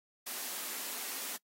white high-pass noise, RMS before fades -40 dBFS, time 0.26-1.37 s, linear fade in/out 10 ms, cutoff 200 Hz, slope 96 dB/octave, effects noise-tail reverb RT60 0.1 s tail -22 dB re dry + AAC 48 kbps

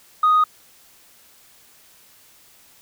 sine tone, 1244.5 Hz, D#6, in tune, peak -11 dBFS, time 0.23-0.44 s, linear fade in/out 5 ms, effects tanh soft clip ceiling -10 dBFS + white hiss -52 dBFS RMS until 2.81 s

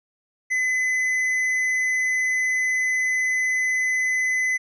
sine tone with tanh clipping, 2021 Hz, B6, 39 cents sharp, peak -21 dBFS, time 0.5-4.58 s, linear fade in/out 20 ms, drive 7 dB, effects none

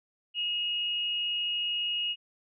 sine tone pair together, 2613 / 2879 Hz, E7 / F#7, -16 / -48 cents, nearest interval major second, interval 168 cents, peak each -40 / -28 dBFS, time 0.34-2.16 s, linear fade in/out 50 ms, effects none

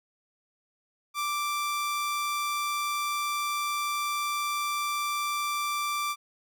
sawtooth tone, 1174.7 Hz, D6, in tune, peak -24 dBFS, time 1.14-6.16 s, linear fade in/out 50 ms, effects none

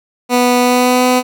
15% pulse tone with pitch glide, 246.5 to 251.5 Hz, B3 to B3, -3 to +32 cents, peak -3 dBFS, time 0.29-1.23 s, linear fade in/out 50 ms, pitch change +35 cents, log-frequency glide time 0.59-1.05 s, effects none

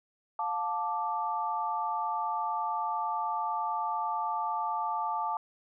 sine chord, D minor, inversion first, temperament equal with one note detuned, 709 / 880 / 1174.7 Hz, F5 / A5 / D6, +26 / 0 / 0 cents, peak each -37 / -31 / -34 dBFS, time 0.39-5.37 s, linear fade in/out 2 ms, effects none

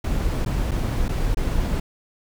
brown noise with dropouts, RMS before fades -22 dBFS, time 0.04-1.8 s, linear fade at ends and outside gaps 5 ms, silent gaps 0.45-0.46 / 0.711-0.715 / 1.083-1.09 / 1.347-1.37 s, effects none

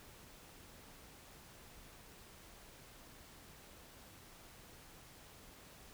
silence, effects pink hiss -58 dBFS RMS until 5.93 s

